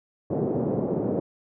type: band-pass noise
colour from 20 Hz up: white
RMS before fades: -26 dBFS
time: 0.3-1.2 s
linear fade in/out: 5 ms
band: 120 to 510 Hz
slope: 24 dB/octave
effects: none